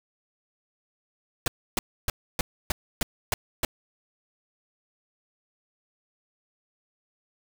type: noise bursts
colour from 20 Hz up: pink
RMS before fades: -25 dBFS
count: 8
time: 1.46-3.65 s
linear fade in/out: 2 ms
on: 20 ms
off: 290 ms
effects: none